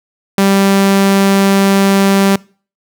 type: tone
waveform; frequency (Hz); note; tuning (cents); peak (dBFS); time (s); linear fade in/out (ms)
sawtooth; 196.2; G3; +2; -4; 0.38-2.36; 2
effects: noise-tail reverb RT60 0.4 s tail -24 dB re dry